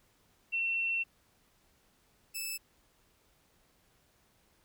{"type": "tone pair in turn", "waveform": ["sine", "10% pulse"], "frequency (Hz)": [2707, 2627], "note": ["E7", "E7"], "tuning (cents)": [45, -7], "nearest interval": "minor second", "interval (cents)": 52, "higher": "first", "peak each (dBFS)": [-29, -27], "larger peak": "second", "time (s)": [[0.52, 1.04], [2.34, 2.58]], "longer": "first", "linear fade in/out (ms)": 20, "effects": ["pink hiss -69 dBFS RMS until 4.64 s"]}